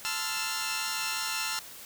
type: chord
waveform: 10% pulse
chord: F major seventh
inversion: first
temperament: equal with one note detuned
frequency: 880 / 1036.3 / 1318.5 / 1396.9 Hz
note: A5 / C6 / E6 / F6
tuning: 0 / -17 / 0 / 0 cents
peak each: -28 / -30 / -28 / -26 dBFS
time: 0.05-1.59 s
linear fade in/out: 0 ms
effects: white hiss -46 dBFS RMS until 1.85 s